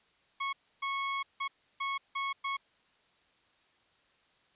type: tone bursts at uneven times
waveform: 25% pulse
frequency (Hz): 1100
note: C#6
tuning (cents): -14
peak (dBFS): -28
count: 6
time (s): 0.4-0.53 / 0.82-1.23 / 1.4-1.48 / 1.8-1.98 / 2.15-2.33 / 2.44-2.57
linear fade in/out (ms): 10
effects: white hiss -68 dBFS RMS until 4.55 s + resampled to 8000 Hz